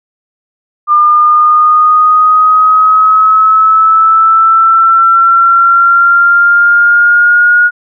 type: linear sweep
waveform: sine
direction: up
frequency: 1200 to 1443 Hz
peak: -3 dBFS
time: 0.87-7.71 s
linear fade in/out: 50 ms
effects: none